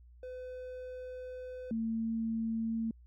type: tone pair in turn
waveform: triangle / sine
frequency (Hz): 506 / 225.4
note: B4 / A3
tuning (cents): +42 / +42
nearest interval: octave + major second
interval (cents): 1400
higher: first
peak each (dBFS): -39 / -31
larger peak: second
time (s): 0.23-1.71 / 1.71-2.91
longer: first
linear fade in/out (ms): 2
effects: added 60 Hz sine -54 dBFS peak until 3.06 s